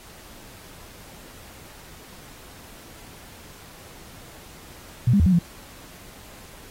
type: tone with pitch steps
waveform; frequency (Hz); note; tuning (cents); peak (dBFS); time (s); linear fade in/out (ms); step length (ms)
sine; 121.5 / 201.3 / 81.4 / 185.8 / 171.6; B2 / G3 / E2 / F#3 / F3; -28 / +46 / -21 / +7 / -30; -14; 5.07-5.39; 5; 64
effects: pink hiss -46 dBFS RMS until 6.7 s + AAC 48 kbps